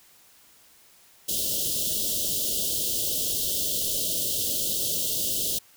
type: band-stop noise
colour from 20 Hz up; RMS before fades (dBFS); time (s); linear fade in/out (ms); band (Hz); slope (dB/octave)
white; -27; 1.28-5.59; 10; 640 to 2900; 96
effects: white hiss -56 dBFS RMS until 5.76 s